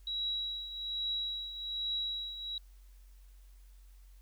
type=tone with tremolo; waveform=sine; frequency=3881 Hz; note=B7; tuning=31 cents flat; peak=-31 dBFS; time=0.07-2.58 s; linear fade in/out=2 ms; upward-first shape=triangle; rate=1.2 Hz; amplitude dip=70%; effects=added 46 Hz sine -53 dBFS peak until 4.21 s + white hiss -70 dBFS RMS until 4.21 s